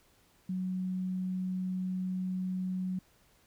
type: tone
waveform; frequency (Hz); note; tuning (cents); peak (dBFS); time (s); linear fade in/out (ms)
sine; 185; F#3; 0; -31; 0.49-2.99; 5
effects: pink hiss -66 dBFS RMS until 3.46 s